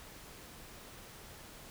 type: silence
effects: pink hiss -52 dBFS RMS until 1.7 s